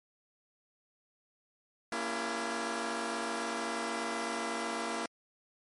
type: chord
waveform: 10% pulse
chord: A# diminished seventh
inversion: none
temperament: just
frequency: 233.1 / 279.7 / 335.6 / 402.8 Hz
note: A#3 / C#4 / E4 / G4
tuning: 0 / +16 / +31 / +47 cents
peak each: -29 / -34 / -29 / -35 dBFS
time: 1.92-5.06 s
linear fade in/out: 2 ms
effects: MP3 48 kbps